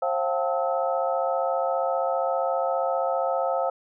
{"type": "tone cluster", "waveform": "sine", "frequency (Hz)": [534, 692, 767, 883, 1293], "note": ["C5", "F5", "G5", "A5", "E6"], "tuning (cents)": [35, -16, -38, 6, -34], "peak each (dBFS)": [-26, -27, -30, -33, -32], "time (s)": [0.02, 3.7], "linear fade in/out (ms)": 5, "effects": []}